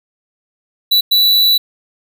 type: tone bursts at uneven times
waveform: square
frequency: 3951 Hz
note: B7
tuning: in tune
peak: -9 dBFS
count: 2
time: 0.91-1.01 / 1.11-1.58 s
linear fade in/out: 10 ms
effects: none